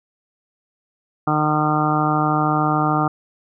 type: harmonic tone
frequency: 152.2 Hz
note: D#3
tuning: 38 cents flat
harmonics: 1 / 2 / 3 / 4 / 5 / 6 / 7 / 8 / 9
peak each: -22 / -22 / -31 / -30 / -22 / -28 / -30 / -22 / -28 dBFS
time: 1.27-3.08 s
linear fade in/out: 5 ms
effects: none